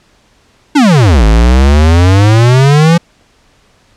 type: exponential two-way sweep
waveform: square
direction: down then up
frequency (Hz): 312.7 to 52 to 172.9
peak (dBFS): -4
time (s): 0.75-2.98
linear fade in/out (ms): 10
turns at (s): 1.25
effects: pink hiss -49 dBFS RMS until 3.96 s + low-pass 7000 Hz 12 dB/octave